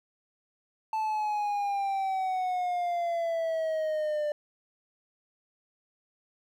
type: exponential sweep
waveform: triangle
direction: down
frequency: 880 to 592 Hz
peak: -25 dBFS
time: 0.93-4.32 s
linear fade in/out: 2 ms
effects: 11-bit